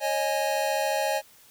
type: chord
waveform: square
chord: C# suspended second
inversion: none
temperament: equal with one note detuned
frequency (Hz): 548.3 / 622.3 / 830.6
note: C#5 / D#5 / G#5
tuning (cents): -19 / 0 / 0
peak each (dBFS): -30 / -29 / -29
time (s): 0-1.22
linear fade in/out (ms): 50
effects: white hiss -55 dBFS RMS until 1.5 s